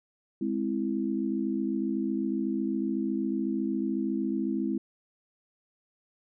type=chord; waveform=sine; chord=Ab augmented; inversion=none; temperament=equal; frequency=207.7 / 261.6 / 329.6 Hz; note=Ab3 / C4 / E4; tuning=0 / 0 / 0 cents; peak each=-31 dBFS; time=0.41-4.78 s; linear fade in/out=5 ms; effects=none